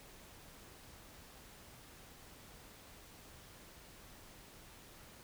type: silence
effects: pink hiss -57 dBFS RMS until 5.23 s